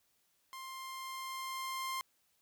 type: tone with level ramp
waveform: sawtooth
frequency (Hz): 1054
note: C6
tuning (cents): +12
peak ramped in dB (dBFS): -41 to -32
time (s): 0.53-2.01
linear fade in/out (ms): 0
effects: white hiss -75 dBFS RMS until 2.41 s